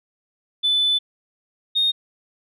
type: tone pair in turn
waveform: sine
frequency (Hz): 3500 / 3699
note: A7 / A#7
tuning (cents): -10 / -14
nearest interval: minor second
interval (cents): 96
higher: second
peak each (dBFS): -15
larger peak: neither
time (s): 0.63-0.99 / 1.75-1.92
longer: first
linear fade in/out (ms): 20
effects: tanh soft clip ceiling -12 dBFS